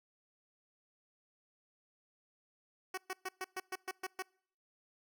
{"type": "tone bursts", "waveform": "10% pulse", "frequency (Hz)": 374.7, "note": "F#4", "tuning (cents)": 22, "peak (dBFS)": -29, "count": 9, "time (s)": [2.94, 4.224], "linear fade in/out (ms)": 5, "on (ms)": 36, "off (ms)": 120, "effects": ["noise-tail reverb RT60 0.6 s tail -26 dB re dry"]}